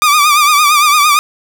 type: tone with vibrato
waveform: sawtooth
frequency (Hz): 1191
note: D6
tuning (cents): +24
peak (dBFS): -3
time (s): 0.02-1.19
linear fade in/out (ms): 0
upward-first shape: triangle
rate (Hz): 8.8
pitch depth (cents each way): 86
effects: none